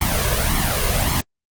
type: noise with flanger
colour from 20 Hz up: pink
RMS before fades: -19 dBFS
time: 0.01-1.21 s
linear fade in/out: 5 ms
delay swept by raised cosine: 0.94 to 1.88 ms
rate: 1.8 Hz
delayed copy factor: +1
effects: Opus 24 kbps